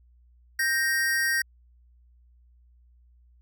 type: tone pair together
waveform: square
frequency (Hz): 1573 / 1864.7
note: G6 / A#6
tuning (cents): +6 / 0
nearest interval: minor third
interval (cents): 294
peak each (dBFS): -28 / -25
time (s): 0.59-1.42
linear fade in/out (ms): 5
effects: added 60 Hz sine -55 dBFS peak until 3.41 s